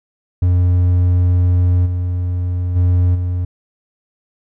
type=tone with level steps; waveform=triangle; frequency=89.3 Hz; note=F2; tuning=39 cents sharp; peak=-8 / -14 / -8 / -14 dBFS; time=0.42-3.45 s; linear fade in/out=5 ms; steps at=1.85 / 2.75 / 3.14 s; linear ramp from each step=20 ms; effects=none